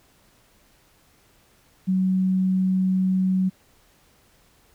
sine tone, 187.2 Hz, F#3, 20 cents sharp, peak -18 dBFS, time 1.87-3.5 s, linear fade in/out 20 ms, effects pink hiss -59 dBFS RMS until 4.74 s

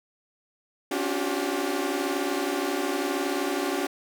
sawtooth tone cluster, 268.4 / 287.5 / 356.6 / 389.3 Hz, C4 / D4 / F4 / G4, +44 / -37 / +36 / -12 cents, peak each -31 / -26 / -27 / -27 dBFS, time 0.91-3.87 s, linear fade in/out 5 ms, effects none

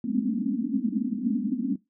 white band-pass noise, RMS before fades -27 dBFS, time 0.04-1.76 s, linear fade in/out 5 ms, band 200 to 280 Hz, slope 96 dB/octave, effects noise-tail reverb RT60 0.2 s tail -21 dB re dry

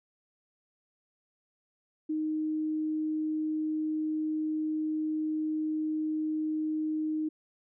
sine tone, 310.4 Hz, D#4, 4 cents flat, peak -28 dBFS, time 2.09-7.29 s, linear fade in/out 10 ms, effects none

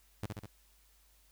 sawtooth tone with echo, 103.83 Hz, G#2, in tune, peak -31 dBFS, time 0.23-0.26 s, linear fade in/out 0 ms, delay 67 ms, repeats 3, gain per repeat -3 dB, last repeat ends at 0.461 s, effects added 50 Hz sine -66 dBFS peak until 1.31 s + white hiss -68 dBFS RMS until 1.31 s

